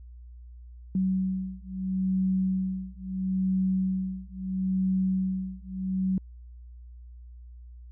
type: beating tone pair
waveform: sine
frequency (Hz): 187.8 / 188.55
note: F#3 / F#3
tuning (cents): +26 / +33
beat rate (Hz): 0.75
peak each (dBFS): -28 / -28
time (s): 0.95-6.18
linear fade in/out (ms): 2
effects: added 60 Hz sine -43 dBFS peak until 7.91 s